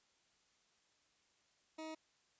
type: tone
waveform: 20% pulse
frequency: 316.3 Hz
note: D#4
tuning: 29 cents sharp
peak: -40 dBFS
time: 1.78-1.95 s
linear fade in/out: 10 ms
effects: white hiss -75 dBFS RMS until 2.39 s + resampled to 16000 Hz